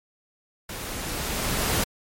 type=noise with level ramp; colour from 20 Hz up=pink; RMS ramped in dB=-35 to -23 dBFS; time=0.69-1.84 s; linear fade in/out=5 ms; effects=MP3 64 kbps